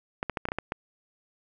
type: clicks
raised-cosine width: 0.5 ms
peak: -14 dBFS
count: 8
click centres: 0.229 / 0.297 / 0.372 / 0.454 / 0.487 / 0.519 / 0.586 / 0.721 s
effects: none